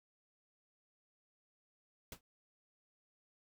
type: noise with exponential decay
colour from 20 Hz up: pink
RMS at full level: -42 dBFS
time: 2.12-2.21 s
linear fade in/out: 2 ms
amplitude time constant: 18 ms
effects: none